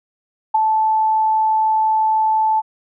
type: tone with ADSR envelope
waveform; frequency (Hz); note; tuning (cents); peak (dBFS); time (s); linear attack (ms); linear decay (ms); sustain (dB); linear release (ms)
sine; 874; A5; -12; -9; 0.54-2.62; 10; 13; -4; 33
effects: none